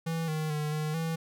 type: tone with pitch steps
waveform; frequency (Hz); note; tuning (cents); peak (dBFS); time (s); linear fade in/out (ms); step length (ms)
square; 164.1 / 155.6 / 150.9 / 153.4 / 163.3; E3 / D#3 / D3 / D#3 / E3; -8 / 0 / +47 / -24 / -16; -30; 0.06-1.16; 10; 220
effects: none